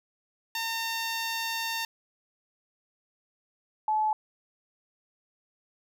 10% pulse / sine tone pair in turn, 910 / 861.2 Hz, A#5 / A5, -42 / -37 cents, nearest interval minor second, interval 95 cents, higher first, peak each -21 / -23 dBFS, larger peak first, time 0.55-1.85 / 3.88-4.13 s, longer first, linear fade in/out 2 ms, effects none

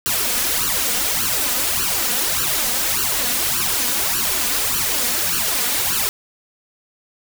white noise with flanger, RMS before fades -20 dBFS, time 0.06-6.09 s, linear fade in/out 0 ms, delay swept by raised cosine 0.68 to 4.18 ms, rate 1.7 Hz, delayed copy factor +1, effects none

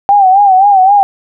sine tone with vibrato, 781 Hz, G5, 7 cents flat, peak -3 dBFS, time 0.09-1.03 s, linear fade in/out 0 ms, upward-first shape sine, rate 3.8 Hz, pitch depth 91 cents each way, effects none

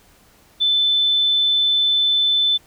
sine tone, 3520 Hz, A7, in tune, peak -14 dBFS, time 0.6-2.58 s, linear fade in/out 20 ms, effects pink hiss -53 dBFS RMS until 2.66 s

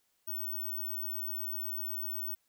sine tone, 15804 Hz, B9, in tune, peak -34 dBFS, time 0.27-2.35 s, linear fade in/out 10 ms, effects white hiss -75 dBFS RMS until 2.48 s

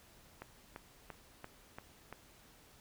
click train, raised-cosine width 0.5 ms, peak -30 dBFS, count 6, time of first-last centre 0.42-2.126 s, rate 2.93 Hz, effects pink hiss -62 dBFS RMS until 2.8 s

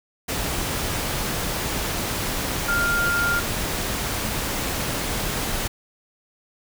sine tone in noise, 1402 Hz, F6, 6 cents sharp, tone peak -20 dBFS, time 2.68-3.4 s, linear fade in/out 10 ms, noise pink, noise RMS -26 dBFS, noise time 0.28-5.68 s, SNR +3 dB, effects none

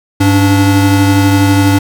square tone pair together, 100.3 / 288.7 Hz, G2 / D4, +40 / -30 cents, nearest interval octave + tritone, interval 1830 cents, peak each -10 dBFS, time 0.2-1.79 s, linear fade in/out 10 ms, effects none

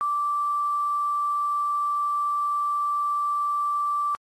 sine tone with quantisation, 1169 Hz, D6, 8 cents flat, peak -22 dBFS, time 0.01-4.15 s, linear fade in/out 0 ms, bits 8, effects AAC 32 kbps

